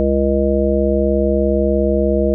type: harmonic tone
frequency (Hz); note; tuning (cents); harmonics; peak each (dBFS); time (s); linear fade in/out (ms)
68.4; C#2; -23; 1 / 3 / 5 / 7 / 9; -19 / -19 / -19 / -19 / -19; 0-2.34; 0
effects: none